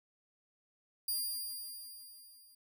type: tone with level ramp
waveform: 10% pulse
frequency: 4798 Hz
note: D8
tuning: 36 cents sharp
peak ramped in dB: -25 to -53 dBFS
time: 1.08-2.55 s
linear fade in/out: 5 ms
effects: none